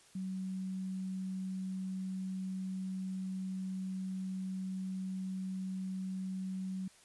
sine tone with quantisation, 188.2 Hz, F#3, 30 cents sharp, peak -36 dBFS, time 0.15-6.88 s, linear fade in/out 5 ms, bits 11, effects white hiss -62 dBFS RMS until 7.04 s + resampled to 24000 Hz

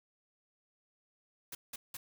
white noise bursts, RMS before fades -43 dBFS, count 3, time 1.52-1.97 s, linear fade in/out 5 ms, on 30 ms, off 180 ms, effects none

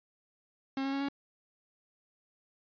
45% pulse tone with pitch steps, 269.3 / 272.6 / 275.9 / 279.3 Hz, C#4 / C#4 / C#4 / C#4, -50 / -29 / -8 / +13 cents, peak -31 dBFS, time 0.77-1.086 s, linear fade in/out 2 ms, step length 79 ms, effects resampled to 11025 Hz

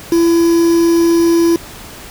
triangle tone with quantisation, 336.5 Hz, E4, 36 cents sharp, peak -6 dBFS, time 0.12-1.56 s, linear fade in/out 2 ms, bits 4, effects pink hiss -33 dBFS RMS until 2.1 s

